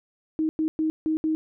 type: tone bursts at uneven times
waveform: sine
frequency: 314.7 Hz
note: D#4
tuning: 20 cents sharp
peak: -21 dBFS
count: 5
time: 0.39-0.49 / 0.59-0.68 / 0.79-0.9 / 1.06-1.17 / 1.24-1.35 s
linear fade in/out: 0 ms
effects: none